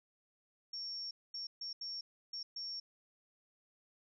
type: tone bursts at uneven times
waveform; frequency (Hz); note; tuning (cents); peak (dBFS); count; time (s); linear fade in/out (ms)
sine; 5490; F8; -31; -40; 6; 0.73-1.11 / 1.34-1.47 / 1.61-1.73 / 1.81-2.01 / 2.33-2.43 / 2.56-2.8; 5
effects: none